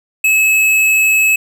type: tone with hard clipping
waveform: triangle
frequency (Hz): 2586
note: E7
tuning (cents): -34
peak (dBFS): -10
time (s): 0.24-1.36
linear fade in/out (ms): 5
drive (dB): 18
effects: none